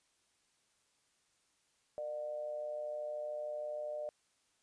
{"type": "tone with amplitude modulation", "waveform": "sine", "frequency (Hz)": 601, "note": "D5", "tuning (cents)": 40, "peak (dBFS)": -35, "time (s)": [1.98, 4.09], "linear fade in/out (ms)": 0, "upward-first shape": "sine", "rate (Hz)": 133, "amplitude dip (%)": 55, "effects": ["white hiss -75 dBFS RMS until 4.62 s", "resampled to 22050 Hz"]}